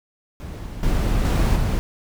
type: noise with level steps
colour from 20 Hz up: brown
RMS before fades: -32 / -20 / -17 / -21 dBFS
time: 0.4-1.79 s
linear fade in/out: 0 ms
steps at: 0.83 / 1.25 / 1.56 s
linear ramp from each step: 2 ms
effects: none